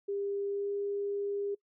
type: tone with pitch glide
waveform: sine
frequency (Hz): 400.7 to 403.5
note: G4 to G#4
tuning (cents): +38 to -50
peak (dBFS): -31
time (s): 0.08-1.55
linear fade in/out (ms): 10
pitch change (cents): +12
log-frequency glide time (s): 0.48-0.7
effects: noise-tail reverb RT60 0.1 s tail -23 dB re dry